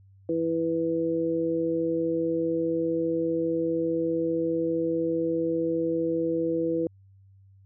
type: harmonic tone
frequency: 164.81 Hz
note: E3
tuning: in tune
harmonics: 1 / 2 / 3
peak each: -37 / -26 / -27 dBFS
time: 0.29-6.87 s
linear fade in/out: 2 ms
effects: added 97 Hz sine -52 dBFS peak until 7.65 s